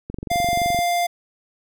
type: click train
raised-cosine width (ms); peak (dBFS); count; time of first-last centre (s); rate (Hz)
3; -17; 17; 0.1-0.79; 23.2
type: tone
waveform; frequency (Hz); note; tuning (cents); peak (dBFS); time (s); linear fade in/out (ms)
square; 698.5; F5; 0; -19; 0.3-1.07; 10
effects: none